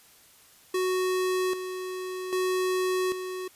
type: tone with tremolo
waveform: square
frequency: 370 Hz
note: F#4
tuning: in tune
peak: -25 dBFS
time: 0.74-3.48 s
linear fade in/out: 5 ms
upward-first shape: square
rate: 0.63 Hz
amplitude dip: 60%
effects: white hiss -56 dBFS RMS until 3.55 s + resampled to 32000 Hz